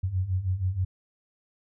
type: beating tone pair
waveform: sine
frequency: 89.1 / 95.4 Hz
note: F2 / G2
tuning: +35 / -47 cents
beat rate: 6.3 Hz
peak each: -30 / -26 dBFS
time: 0.03-0.85 s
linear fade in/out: 10 ms
effects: none